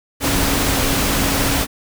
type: tone in noise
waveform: sine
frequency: 277.2 Hz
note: C#4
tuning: in tune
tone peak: -24 dBFS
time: 0.2-1.67 s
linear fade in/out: 50 ms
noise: pink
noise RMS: -18 dBFS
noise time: 0.2-1.67 s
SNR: -9 dB
effects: none